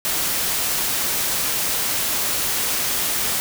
white noise, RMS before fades -22 dBFS, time 0.05-3.4 s, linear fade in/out 0 ms, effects none

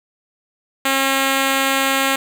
5% pulse tone, 270.3 Hz, C#4, 44 cents flat, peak -4 dBFS, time 0.85-2.16 s, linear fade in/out 5 ms, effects none

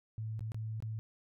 sine tone with dropouts, 110 Hz, A2, in tune, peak -36 dBFS, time 0.18-0.99 s, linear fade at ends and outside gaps 0 ms, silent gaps 0.393-0.407 / 0.519-0.545 / 0.803-0.824 s, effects none

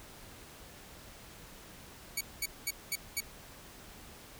10% pulse tone bursts, 2258 Hz, C#7, 31 cents sharp, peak -22 dBFS, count 5, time 2.17-3.205 s, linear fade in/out 5 ms, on 39 ms, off 210 ms, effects pink hiss -52 dBFS RMS until 4.39 s

